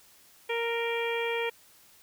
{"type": "harmonic tone with a mistuned harmonic", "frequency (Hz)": 464.8, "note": "A#4", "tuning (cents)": -5, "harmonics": [1, 2, 3, 4, 5, 6, 7], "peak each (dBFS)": [-30, -36, -43, -38, -34, -43, -41], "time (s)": [0.49, 1.5], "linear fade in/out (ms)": 10, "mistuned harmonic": 5, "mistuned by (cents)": 24, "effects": ["white hiss -58 dBFS RMS until 2.02 s"]}